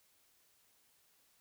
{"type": "silence", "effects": ["white hiss -71 dBFS RMS until 1.4 s"]}